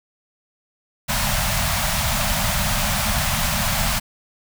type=band-stop noise; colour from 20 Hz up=pink; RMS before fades=-21 dBFS; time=1.08-4 s; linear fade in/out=20 ms; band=230 to 570 Hz; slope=96 dB/octave; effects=none